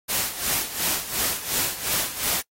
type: noise with tremolo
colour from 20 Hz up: white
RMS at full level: -23 dBFS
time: 0.08-2.42 s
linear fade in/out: 20 ms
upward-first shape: sine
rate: 2.8 Hz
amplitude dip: 75%
effects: noise-tail reverb RT60 0.1 s tail -25 dB re dry + AAC 48 kbps